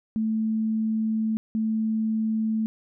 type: tone pair in turn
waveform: sine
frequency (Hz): 220 / 220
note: A3 / A3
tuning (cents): 0 / 0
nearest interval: unison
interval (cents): 0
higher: neither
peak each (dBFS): -22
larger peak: neither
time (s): 0.16-1.37 / 1.55-2.66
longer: first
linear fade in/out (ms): 0
effects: none